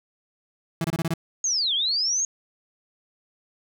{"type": "tone bursts", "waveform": "35% pulse", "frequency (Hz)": 164.81, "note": "E3", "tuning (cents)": 0, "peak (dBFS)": -21, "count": 6, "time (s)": [0.81, 1.138], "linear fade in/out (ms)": 2, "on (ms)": 33, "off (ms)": 26}
{"type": "linear two-way sweep", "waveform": "sine", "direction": "down then up", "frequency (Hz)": [6670, 3109, 6670], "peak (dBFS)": -21, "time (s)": [1.44, 2.25], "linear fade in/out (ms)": 2, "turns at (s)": 1.74}
{"effects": []}